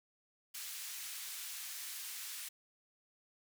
white band-pass noise, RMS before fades -45 dBFS, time 0.54-2.49 s, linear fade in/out 10 ms, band 1700 to 16000 Hz, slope 12 dB/octave, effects none

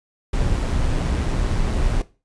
brown noise with amplitude modulation, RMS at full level -19 dBFS, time 0.33-2.02 s, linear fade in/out 5 ms, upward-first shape sine, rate 121 Hz, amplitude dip 30%, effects noise-tail reverb RT60 0.3 s tail -17 dB re dry + resampled to 22050 Hz

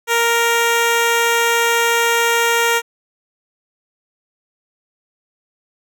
10% pulse tone, 466.2 Hz, A#4, in tune, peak -5 dBFS, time 0.07-2.82 s, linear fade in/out 50 ms, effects none

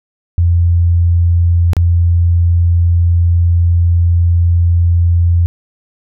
sine tone with dropouts, 85.9 Hz, F2, 28 cents flat, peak -7 dBFS, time 0.38-5.46 s, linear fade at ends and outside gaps 0 ms, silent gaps 1.733-1.767 s, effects none

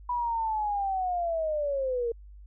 sine linear sweep, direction down, 985 to 458 Hz, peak -26 dBFS, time 0.09-2.12 s, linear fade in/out 5 ms, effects added 50 Hz sine -45 dBFS peak until 2.46 s

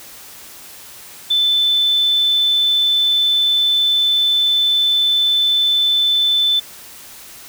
sine tone, 3520 Hz, A7, in tune, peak -12 dBFS, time 1.3-6.6 s, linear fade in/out 10 ms, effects white hiss -38 dBFS RMS until 7.48 s

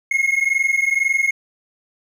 triangle tone pair together, 2150 / 2172 Hz, C7 / C#7, +47 / -36 cents, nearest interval unison, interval 17 cents, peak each -17 dBFS, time 0.11-1.31 s, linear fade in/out 5 ms, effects none

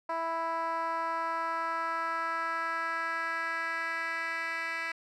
10% pulse tone with band-pass filter sweep, 329.6 Hz, E4, in tune, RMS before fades -33 dBFS, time 0.09-4.92 s, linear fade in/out 5 ms, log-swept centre 880 to 2200 Hz, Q 2.3, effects none

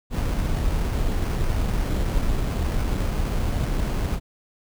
brown noise with sample-and-hold, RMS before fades -23 dBFS, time 0.1-4.2 s, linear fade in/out 50 ms, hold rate 3675 Hz, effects none

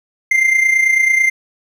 triangle tone with amplitude modulation, 2093 Hz, C7, in tune, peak -6 dBFS, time 0.31-1.3 s, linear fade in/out 5 ms, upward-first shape sine, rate 29.1 Hz, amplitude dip 60%, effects 8-bit

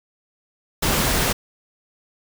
pink noise, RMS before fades -20 dBFS, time 0.82-1.33 s, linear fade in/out 10 ms, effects none

